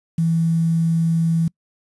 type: tone with quantisation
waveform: sine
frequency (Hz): 164.81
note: E3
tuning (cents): 0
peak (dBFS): -15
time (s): 0.18-1.48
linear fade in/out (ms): 5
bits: 7
effects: noise-tail reverb RT60 0.1 s tail -26 dB re dry + resampled to 24000 Hz